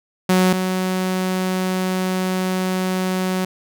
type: tone pair in turn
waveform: sawtooth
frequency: 184.7 / 185.68 Hz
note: F#3 / F#3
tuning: -3 / +6 cents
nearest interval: unison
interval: 9 cents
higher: second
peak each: -9 / -15 dBFS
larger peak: first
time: 0.29-0.53 / 0.53-3.45 s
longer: second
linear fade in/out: 5 ms
effects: none